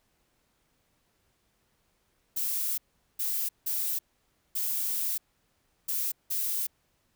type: noise bursts at uneven times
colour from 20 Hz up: violet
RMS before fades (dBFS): -30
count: 6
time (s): 2.36-2.78 / 3.19-3.49 / 3.66-3.99 / 4.55-5.18 / 5.88-6.12 / 6.3-6.67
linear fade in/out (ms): 10
effects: pink hiss -72 dBFS RMS until 7.15 s